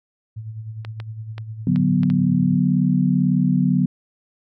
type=tone with tremolo; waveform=sine; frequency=110 Hz; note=A2; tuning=in tune; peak=-27 dBFS; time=0.36-2.6 s; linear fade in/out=10 ms; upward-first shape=sine; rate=9.8 Hz; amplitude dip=55%
type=clicks; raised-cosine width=0.3 ms; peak=-19 dBFS; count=6; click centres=0.849 / 1.001 / 1.381 / 1.76 / 2.033 / 2.101 s
type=chord; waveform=sine; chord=B minor; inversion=first; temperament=equal; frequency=146.83 / 185 / 246.9 Hz; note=D3 / F#3 / B3; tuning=0 / 0 / 0 cents; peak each=-20 / -18 / -20 dBFS; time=1.67-3.86 s; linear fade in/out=2 ms
effects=none